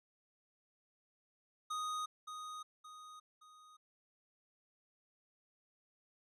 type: tone with echo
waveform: square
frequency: 1244.5 Hz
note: D#6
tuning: in tune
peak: -38 dBFS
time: 1.7-2.06 s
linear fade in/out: 10 ms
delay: 570 ms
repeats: 3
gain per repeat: -7 dB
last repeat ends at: 3.77 s
effects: low-pass 9000 Hz 12 dB/octave